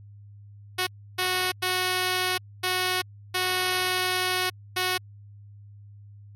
5% pulse tone bursts at uneven times, 367.6 Hz, F#4, 11 cents flat, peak -12 dBFS, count 6, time 0.78-0.87 / 1.18-1.52 / 1.62-2.38 / 2.63-3.02 / 3.34-4.5 / 4.76-4.98 s, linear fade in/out 10 ms, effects added 102 Hz sine -44 dBFS peak until 6.35 s + MP3 64 kbps

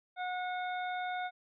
harmonic tone, 728 Hz, F#5, 28 cents flat, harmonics 1 / 2 / 3 / 5, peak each -35 / -41 / -45 / -49 dBFS, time 0.16-1.31 s, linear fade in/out 50 ms, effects none

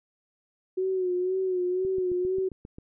sine tone with vibrato, 368.8 Hz, F#4, 6 cents flat, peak -24 dBFS, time 0.77-2.49 s, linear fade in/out 10 ms, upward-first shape sine, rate 2 Hz, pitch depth 50 cents each way
click train, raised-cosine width 3 ms, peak -29 dBFS, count 8, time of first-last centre 1.85-2.785 s, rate 7.49 Hz
effects none

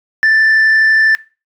sine tone with frequency modulation, 1766 Hz, A6, 6 cents sharp, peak -5 dBFS, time 0.23-1.15 s, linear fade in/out 0 ms, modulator 32.1 Hz, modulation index 0.42, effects noise-tail reverb RT60 0.3 s tail -21 dB re dry + tanh soft clip ceiling -6 dBFS

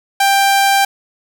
sawtooth tone, 789 Hz, G5, 11 cents sharp, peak -6 dBFS, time 0.2-0.85 s, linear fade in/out 5 ms, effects none

